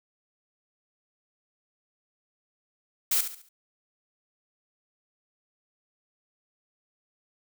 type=noise with echo; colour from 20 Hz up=blue; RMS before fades=-24 dBFS; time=3.11-3.21 s; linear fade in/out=5 ms; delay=70 ms; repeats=4; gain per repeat=-9 dB; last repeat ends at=3.49 s; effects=none